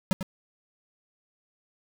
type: tone with echo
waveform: square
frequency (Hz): 188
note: F#3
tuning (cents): +28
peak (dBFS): -20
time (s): 0.11-0.13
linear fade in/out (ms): 0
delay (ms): 98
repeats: 1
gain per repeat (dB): -10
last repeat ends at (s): 0.228
effects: none